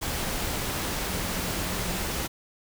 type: tone in noise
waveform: sine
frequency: 180.2 Hz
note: F#3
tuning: 45 cents flat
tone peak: -37 dBFS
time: 1.08-1.98 s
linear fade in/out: 20 ms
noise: pink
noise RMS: -30 dBFS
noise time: 0.01-2.28 s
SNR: -10 dB
effects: none